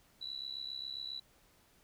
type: tone with amplitude modulation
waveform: sine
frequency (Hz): 3951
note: B7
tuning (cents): 0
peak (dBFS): -36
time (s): 0.21-1.2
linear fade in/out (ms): 10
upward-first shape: sine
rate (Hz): 67.4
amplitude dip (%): 85
effects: pink hiss -67 dBFS RMS until 1.83 s